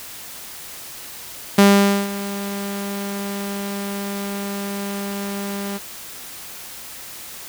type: tone with ADSR envelope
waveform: sawtooth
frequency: 200 Hz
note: G3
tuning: 35 cents sharp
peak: -4 dBFS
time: 1.58-5.79 s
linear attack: 6 ms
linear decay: 490 ms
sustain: -17 dB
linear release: 27 ms
effects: white hiss -36 dBFS RMS until 7.48 s